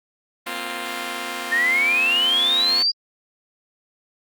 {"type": "chord", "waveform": "5% pulse", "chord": "Bb suspended second", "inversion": "none", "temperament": "just", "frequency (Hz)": [233.1, 262.2, 349.6], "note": ["Bb3", "C4", "F4"], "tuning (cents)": [0, 4, 2], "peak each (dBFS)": [-23, -21, -20], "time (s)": [0.46, 2.83], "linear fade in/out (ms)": 10}
{"type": "exponential sweep", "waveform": "sine", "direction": "up", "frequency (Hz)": [1800, 4864], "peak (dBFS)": -16, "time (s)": [1.51, 2.92], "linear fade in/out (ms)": 20}
{"effects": ["Opus 24 kbps"]}